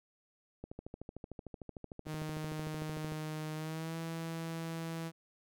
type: click train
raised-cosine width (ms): 2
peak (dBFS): -30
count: 34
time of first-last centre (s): 0.64-3.121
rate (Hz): 13.3
type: tone with pitch glide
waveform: sawtooth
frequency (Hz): 155 to 164.22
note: D#3 to E3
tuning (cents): -6 to -6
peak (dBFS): -34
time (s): 2.05-5.12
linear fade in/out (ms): 50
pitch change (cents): +100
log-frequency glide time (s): 3.55-3.96
effects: none